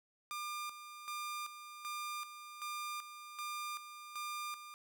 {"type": "tone with tremolo", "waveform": "sawtooth", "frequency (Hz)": 1200, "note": "D6", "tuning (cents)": 37, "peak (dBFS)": -36, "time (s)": [0.31, 4.74], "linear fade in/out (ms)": 0, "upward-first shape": "square", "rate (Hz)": 1.3, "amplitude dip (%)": 65, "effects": []}